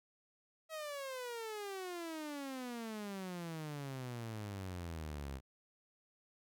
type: exponential sweep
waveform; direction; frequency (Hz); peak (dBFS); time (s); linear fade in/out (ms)
sawtooth; down; 645 to 65.2; -38; 0.69-5.41; 50
effects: none